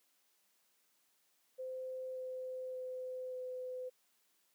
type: tone with pitch steps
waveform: sine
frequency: 516 / 513 / 510.1 / 507.1 Hz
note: C5 / C5 / C5 / B4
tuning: -24 / -34 / -44 / +46 cents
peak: -40 dBFS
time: 1.58-3.9 s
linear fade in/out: 20 ms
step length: 580 ms
effects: white hiss -75 dBFS RMS until 4.54 s + high-pass 200 Hz 12 dB/octave